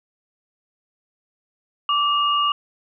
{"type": "tone pair together", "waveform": "sine", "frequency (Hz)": [1166, 2851], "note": ["D6", "F7"], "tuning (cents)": [-13, 35], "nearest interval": "octave + minor third", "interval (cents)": 1548, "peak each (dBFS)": [-18, -22], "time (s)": [1.89, 2.52], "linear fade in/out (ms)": 2, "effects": []}